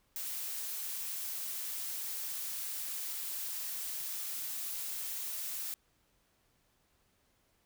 blue noise, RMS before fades -39 dBFS, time 0.16-5.74 s, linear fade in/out 0 ms, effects pink hiss -73 dBFS RMS until 7.65 s

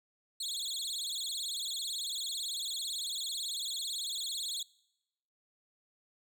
30% pulse tone with vibrato, 3805 Hz, A#7, 35 cents sharp, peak -32 dBFS, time 0.4-4.63 s, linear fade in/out 5 ms, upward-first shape sine, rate 18 Hz, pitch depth 240 cents each way, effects noise-tail reverb RT60 0.9 s tail -24 dB re dry

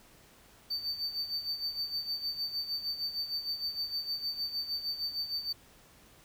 triangle tone with tremolo, 4577 Hz, D8, 45 cents flat, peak -29 dBFS, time 0.7-5.53 s, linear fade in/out 10 ms, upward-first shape sine, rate 6.5 Hz, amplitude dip 70%, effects pink hiss -59 dBFS RMS until 6.24 s

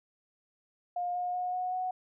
sine tone with pitch steps, 710 / 717 / 724.1 / 731.2 / 738.4 Hz, F5 / F5 / F#5 / F#5 / F#5, +28 / +45 / -38 / -21 / -4 cents, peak -30 dBFS, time 0.96-1.91 s, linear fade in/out 5 ms, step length 190 ms, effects none

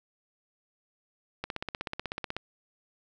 click train, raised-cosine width 0.3 ms, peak -17 dBFS, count 16, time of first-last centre 1.44-2.366 s, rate 16.2 Hz, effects none

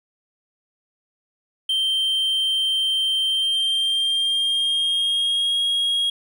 triangle tone with pitch glide, 3136 to 3281 Hz, G7 to G#7, 0 to -22 cents, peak -17 dBFS, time 1.69-6.1 s, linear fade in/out 5 ms, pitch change +78 cents, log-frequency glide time 3.26-5.61 s, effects none

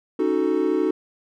triangle chord, D# half-diminished seventh, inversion third, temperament equal, 277.2 / 311.1 / 370 / 440 Hz, C#4 / D#4 / F#4 / A4, 0 / 0 / 0 / 0 cents, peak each -26 / -21 / -21 / -23 dBFS, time 0.19-0.91 s, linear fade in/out 5 ms, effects none

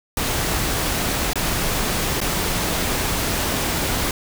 pink noise with dropouts, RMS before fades -22 dBFS, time 0.17-4.11 s, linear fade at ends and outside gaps 2 ms, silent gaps 1.333-1.356 / 2.204-2.214 s, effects none

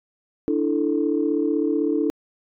sine chord, D suspended second, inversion none, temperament equal, 293.7 / 329.6 / 440 Hz, D4 / E4 / A4, 0 / 0 / 0 cents, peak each -22 / -23 / -24 dBFS, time 0.48-2.1 s, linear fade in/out 0 ms, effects tanh soft clip ceiling -9 dBFS

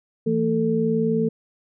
sine tone cluster, 166 / 225.6 / 444.1 Hz, E3 / A3 / A4, +12 / +44 / +16 cents, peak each -25 / -22 / -22 dBFS, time 0.26-1.29 s, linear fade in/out 10 ms, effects none

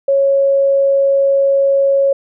sine tone, 551 Hz, C#5, 11 cents flat, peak -9 dBFS, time 0.08-2.13 s, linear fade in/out 5 ms, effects none

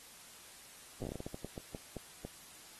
slowing click train, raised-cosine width 2 ms, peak -28 dBFS, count 16, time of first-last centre 1.02-2.25 s, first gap 8 ms, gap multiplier 1.29, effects white hiss -55 dBFS RMS until 2.79 s + AAC 32 kbps

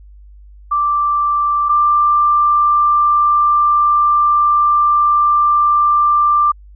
sine tone pair in turn, 1174.7 / 1183.6 Hz, D6 / D6, 0 / +13 cents, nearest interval unison, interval 13 cents, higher second, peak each -12 / -9 dBFS, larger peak second, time 0.71-1.69 / 1.69-6.52 s, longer second, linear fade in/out 10 ms, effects added 50 Hz sine -37 dBFS peak until 6.75 s

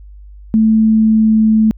sine tone with pitch glide, 220 to 218.6 Hz, A3 to A3, 0 to -11 cents, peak -7 dBFS, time 0.54-1.71 s, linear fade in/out 0 ms, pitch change -11 cents, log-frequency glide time 0.76-1.46 s, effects added 50 Hz sine -33 dBFS peak until 1.77 s

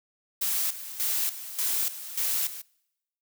blue noise with tremolo, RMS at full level -27 dBFS, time 0.41-2.62 s, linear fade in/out 10 ms, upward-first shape square, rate 1.7 Hz, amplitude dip 75%, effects noise-tail reverb RT60 0.9 s tail -26 dB re dry

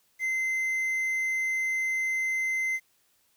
triangle tone with quantisation, 2068 Hz, C7, 21 cents flat, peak -24 dBFS, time 0.19-2.8 s, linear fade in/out 50 ms, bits 9, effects white hiss -68 dBFS RMS until 3.36 s

